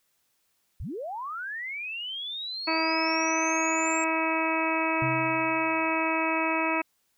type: linear sweep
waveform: sine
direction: up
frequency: 38.88 to 7580 Hz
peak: -32 dBFS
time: 0.8-4.04 s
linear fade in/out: 0 ms
type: harmonic tone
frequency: 322.4 Hz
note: E4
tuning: 38 cents flat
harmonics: 1 / 2 / 3 / 4 / 5 / 6 / 7 / 8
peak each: -30 / -32 / -30 / -33 / -39 / -38 / -33 / -31 dBFS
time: 2.67-6.82 s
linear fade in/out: 10 ms
type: tone with exponential decay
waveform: sine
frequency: 130.4 Hz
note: C3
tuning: 5 cents flat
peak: -27 dBFS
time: 5.02-6.08 s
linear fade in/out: 0 ms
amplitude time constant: 230 ms
effects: white hiss -72 dBFS RMS until 7.17 s